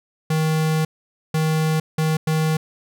square tone bursts at uneven times, 157.5 Hz, D#3, 21 cents sharp, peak -18 dBFS, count 4, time 0.3-0.85 / 1.34-1.8 / 1.98-2.17 / 2.27-2.57 s, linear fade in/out 5 ms, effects none

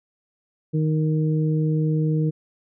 harmonic tone, 155.56 Hz, D#3, in tune, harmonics 1 / 2 / 3, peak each -19 / -27 / -30 dBFS, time 0.73-2.31 s, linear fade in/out 20 ms, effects none

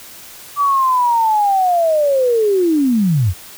sine linear sweep, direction down, 1162 to 77.78 Hz, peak -11 dBFS, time 0.56-3.34 s, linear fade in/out 50 ms, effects white hiss -37 dBFS RMS until 3.57 s

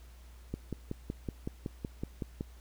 click train, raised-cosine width 3 ms, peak -22 dBFS, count 11, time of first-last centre 0.54-2.409 s, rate 5.35 Hz, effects added 60 Hz sine -50 dBFS peak until 2.6 s + pink hiss -62 dBFS RMS until 2.6 s

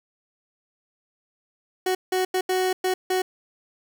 30% pulse tone bursts at uneven times, 371.2 Hz, F#4, 6 cents sharp, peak -18 dBFS, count 6, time 1.86-1.95 / 2.12-2.25 / 2.34-2.41 / 2.49-2.73 / 2.84-2.94 / 3.1-3.22 s, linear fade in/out 5 ms, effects 10-bit

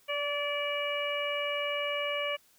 harmonic tone with a mistuned harmonic, 580 Hz, D5, 22 cents flat, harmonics 1 / 2 / 3 / 4 / 5, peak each -33 / -38 / -42 / -35 / -36 dBFS, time 0.08-2.37 s, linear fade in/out 20 ms, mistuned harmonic 2, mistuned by -17 cents, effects white hiss -64 dBFS RMS until 2.58 s

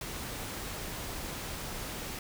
pink noise, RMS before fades -39 dBFS, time 0.01-2.19 s, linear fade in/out 2 ms, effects none

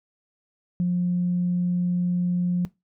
sine tone, 177.5 Hz, F3, 28 cents sharp, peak -19 dBFS, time 0.8-2.65 s, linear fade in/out 0 ms, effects noise-tail reverb RT60 0.2 s tail -20 dB re dry + tanh soft clip ceiling -15 dBFS

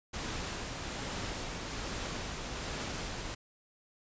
pink noise with tremolo, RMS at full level -37 dBFS, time 0.13-3.35 s, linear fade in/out 10 ms, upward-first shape triangle, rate 1.2 Hz, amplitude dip 30%, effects resampled to 16000 Hz

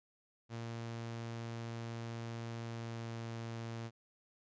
sawtooth tone with pitch glide, 115.7 to 114.97 Hz, A#2 to A#2, -13 to -23 cents, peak -37 dBFS, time 0.49-3.91 s, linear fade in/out 50 ms, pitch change -10 cents, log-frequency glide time 2.64-3.16 s, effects resampled to 16000 Hz

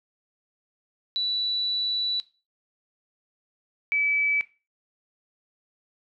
sine tone pair in turn, 3951 / 2298 Hz, B7 / D7, 0 / -38 cents, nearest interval major sixth, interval 938 cents, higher first, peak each -23 / -21 dBFS, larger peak second, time 1.16-2.2 / 3.92-4.41 s, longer first, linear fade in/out 0 ms, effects noise-tail reverb RT60 0.3 s tail -17 dB re dry

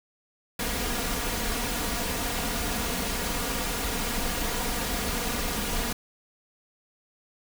pink noise with comb filter, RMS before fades -29 dBFS, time 0.59-5.93 s, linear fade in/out 5 ms, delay 4.2 ms, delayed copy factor +0.6, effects none

